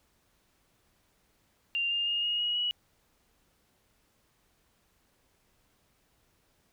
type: tone with pitch steps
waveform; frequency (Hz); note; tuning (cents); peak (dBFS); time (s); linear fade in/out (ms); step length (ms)
sine; 2785 / 2812 / 2840 / 2868 / 2897 / 2925; F7 / F7 / F7 / F7 / F#7 / F#7; -5 / +11 / +28 / +45 / -37 / -21; -27; 1.75-2.71; 0; 160
effects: pink hiss -70 dBFS RMS until 6.72 s

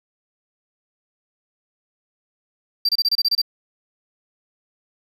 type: tone bursts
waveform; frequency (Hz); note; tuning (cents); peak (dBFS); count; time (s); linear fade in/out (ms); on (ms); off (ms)
triangle; 4699; D8; 0; -14; 9; 2.85-3.417; 5; 39; 27
effects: none

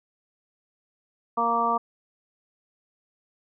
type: harmonic tone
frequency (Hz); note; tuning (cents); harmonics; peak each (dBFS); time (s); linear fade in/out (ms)
233.1; A#3; 0; 1 / 2 / 3 / 4 / 5; -33 / -32 / -28 / -26 / -24; 1.37-1.78; 10
effects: none

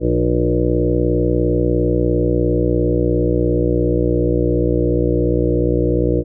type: harmonic tone with a mistuned harmonic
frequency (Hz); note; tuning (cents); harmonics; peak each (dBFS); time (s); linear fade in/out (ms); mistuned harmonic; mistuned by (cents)
60.1; B1; -46; 1 / 2 / 3 / 5 / 6 / 7 / 8 / 9 / 10; -20 / -21 / -24 / -20 / -21 / -30 / -20 / -29 / -30; 0-6.24; 50; 5; +17
effects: none

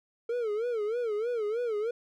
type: tone with vibrato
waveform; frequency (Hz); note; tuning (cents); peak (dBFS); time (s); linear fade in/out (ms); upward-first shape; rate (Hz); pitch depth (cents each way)
triangle; 450.5; A4; +41; -26; 0.29-1.91; 5; sine; 3.2; 150
effects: none

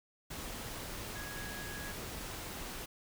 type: tone in noise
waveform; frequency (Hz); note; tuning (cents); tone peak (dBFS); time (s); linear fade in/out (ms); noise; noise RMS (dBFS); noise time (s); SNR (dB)
sine; 1661.2; G#6; 0; -46; 1.15-1.92; 10; pink; -43; 0.3-2.86; -6
effects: none

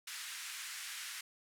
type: band-pass noise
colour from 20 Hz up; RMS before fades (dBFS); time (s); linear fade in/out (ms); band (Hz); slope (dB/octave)
pink; -45; 0.07-1.21; 5; 1500 to 12000; 24
effects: none

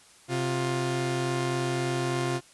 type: tone pair together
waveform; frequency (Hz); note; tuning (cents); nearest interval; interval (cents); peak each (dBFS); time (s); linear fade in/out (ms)
sawtooth; 131.8 / 351.9; C3 / F4; +13 / +13; octave + perfect fourth; 1700; -25; 0.28-2.41; 50
effects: white hiss -55 dBFS RMS until 2.53 s + resampled to 24000 Hz

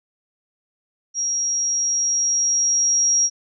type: tone with level ramp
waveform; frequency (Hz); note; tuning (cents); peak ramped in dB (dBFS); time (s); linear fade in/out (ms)
sine; 5650; F8; +19; -20 to -14; 1.14-3.3; 50
effects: none

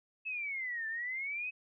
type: exponential two-way sweep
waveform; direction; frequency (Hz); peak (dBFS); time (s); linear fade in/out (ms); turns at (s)
sine; down then up; 2626 to 1760 to 2568; -35; 0.25-1.51; 20; 0.87
effects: none

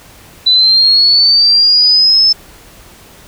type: linear sweep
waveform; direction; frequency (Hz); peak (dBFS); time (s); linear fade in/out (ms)
sine; up; 3970 to 5274; -5; 0.46-2.33; 10
effects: pink hiss -39 dBFS RMS until 3.27 s

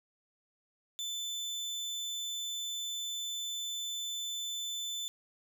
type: tone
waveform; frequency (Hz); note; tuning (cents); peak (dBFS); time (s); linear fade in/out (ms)
30% pulse; 3520; A7; 0; -33; 0.99-5.08; 0
effects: none

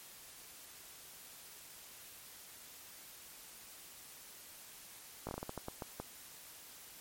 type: slowing click train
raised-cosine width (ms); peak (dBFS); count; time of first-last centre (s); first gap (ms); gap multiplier
1; -26; 11; 5.27-6; 18; 1.29
effects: white hiss -54 dBFS RMS until 7 s + MP3 64 kbps

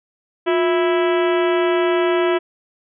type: harmonic tone with a mistuned harmonic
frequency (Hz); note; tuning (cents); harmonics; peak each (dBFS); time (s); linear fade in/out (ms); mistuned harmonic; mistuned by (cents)
329.6; E4; 0; 1 / 2 / 3 / 4 / 5 / 6 / 7 / 8 / 9 / 10; -16 / -22 / -26 / -28 / -30 / -32 / -33 / -34 / -35 / -36; 0.46-2.39; 20; 1; +130
effects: none

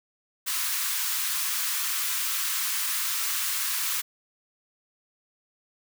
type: high-pass noise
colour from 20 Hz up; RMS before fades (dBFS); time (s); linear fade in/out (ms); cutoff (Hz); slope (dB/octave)
white; -28; 0.46-4.02; 20; 1000; 48
effects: none

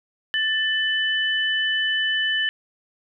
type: tone pair together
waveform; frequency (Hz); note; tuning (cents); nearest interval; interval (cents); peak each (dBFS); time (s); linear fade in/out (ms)
sine; 1765.7 / 2998; A6 / F#7; +6 / +22; major sixth; 916; -22 / -23; 0.34-2.49; 0
effects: none

